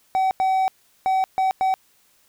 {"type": "tone bursts at uneven times", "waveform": "triangle", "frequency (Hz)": 760, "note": "F#5", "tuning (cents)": 46, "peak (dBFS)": -15, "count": 5, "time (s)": [[0.15, 0.31], [0.4, 0.68], [1.06, 1.24], [1.38, 1.51], [1.61, 1.74]], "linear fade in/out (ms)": 0, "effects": ["white hiss -60 dBFS RMS until 2.28 s"]}